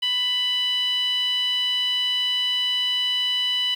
15% pulse tone with band-pass filter, 993 Hz, B5, 9 cents sharp, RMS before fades -23 dBFS, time 0.02-3.75 s, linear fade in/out 10 ms, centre 3200 Hz, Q 7.9, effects 8-bit

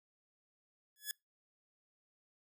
5% pulse tone with exponential growth, 1700 Hz, G#6, 40 cents sharp, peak -23 dBFS, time 0.96-1.11 s, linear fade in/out 1 ms, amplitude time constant 31 ms, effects noise-tail reverb RT60 0.2 s tail -26 dB re dry

